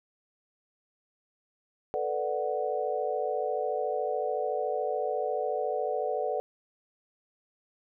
sine chord, B minor seventh, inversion third, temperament equal, 440 / 493.9 / 587.3 / 740 Hz, A4 / B4 / D5 / F#5, 0 / 0 / 0 / 0 cents, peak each -33 dBFS, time 1.94-6.4 s, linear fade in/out 0 ms, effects none

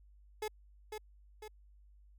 30% pulse tone with echo, 428.1 Hz, A4, 47 cents flat, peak -33 dBFS, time 0.42-0.48 s, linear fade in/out 5 ms, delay 500 ms, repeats 2, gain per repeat -5 dB, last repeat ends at 1.48 s, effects added 50 Hz sine -58 dBFS peak until 2.18 s

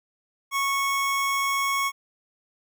25% pulse tone, 1103 Hz, C#6, 9 cents flat, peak -19 dBFS, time 0.51-1.92 s, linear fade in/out 50 ms, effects none

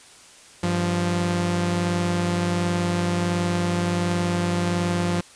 sawtooth tone pair together, 98 / 174.62 Hz, G2 / F3, 0 / 0 cents, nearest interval minor seventh, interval 1000 cents, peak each -23 / -18 dBFS, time 0.63-5.21 s, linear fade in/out 5 ms, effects white hiss -48 dBFS RMS until 5.35 s + resampled to 22050 Hz

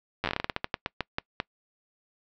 slowing click train, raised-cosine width 0.3 ms, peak -11 dBFS, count 18, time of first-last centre 0.24-1.401 s, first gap 9 ms, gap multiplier 1.22, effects noise-tail reverb RT60 0.1 s tail -25 dB re dry + low-pass 5000 Hz 12 dB/octave

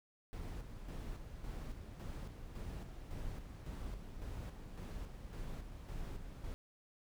brown noise with tremolo, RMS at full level -44 dBFS, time 0.33-6.54 s, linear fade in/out 0 ms, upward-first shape square, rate 1.8 Hz, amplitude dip 45%, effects none

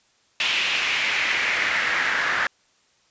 pink noise with band-pass filter sweep, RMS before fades -23 dBFS, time 0.4-2.47 s, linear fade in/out 2 ms, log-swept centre 2800 to 1600 Hz, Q 3.1, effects white hiss -62 dBFS RMS until 3.1 s + resampled to 16000 Hz

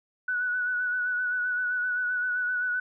sine tone with vibrato, 1480 Hz, F#6, in tune, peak -25 dBFS, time 0.28-2.8 s, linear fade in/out 5 ms, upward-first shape sine, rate 7.7 Hz, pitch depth 29 cents each way, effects none

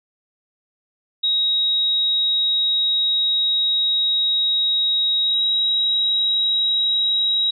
sine tone with pitch glide, 3800 to 3833 Hz, A#7 to A#7, +33 to +47 cents, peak -16 dBFS, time 1.23-7.51 s, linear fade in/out 10 ms, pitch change +14 cents, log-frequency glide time 5.23-5.42 s, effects none

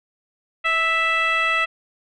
sine tone with frequency modulation, 1975.5 Hz, B6, in tune, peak -16 dBFS, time 0.64-1.66 s, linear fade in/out 20 ms, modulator 663 Hz, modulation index 1.4, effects tanh soft clip ceiling -13 dBFS

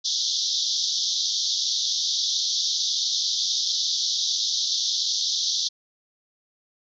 pink band-pass noise, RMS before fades -25 dBFS, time 0.04-5.69 s, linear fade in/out 20 ms, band 3400 to 6200 Hz, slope 96 dB/octave, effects none

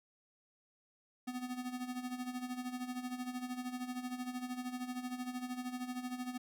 square tone with tremolo, 250 Hz, B3, 21 cents sharp, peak -37 dBFS, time 1.27-6.38 s, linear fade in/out 10 ms, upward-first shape sine, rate 13 Hz, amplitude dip 70%, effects none

